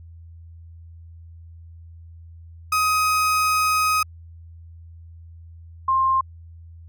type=tone pair in turn; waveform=35% pulse / sine; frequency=1258 / 1057.8 Hz; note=D#6 / C6; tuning=+19 / +19 cents; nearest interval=minor third; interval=300 cents; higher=first; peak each=-16 dBFS; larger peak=neither; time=2.72-4.03 / 5.88-6.21 s; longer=first; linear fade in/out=5 ms; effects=added 83 Hz sine -40 dBFS peak until 6.88 s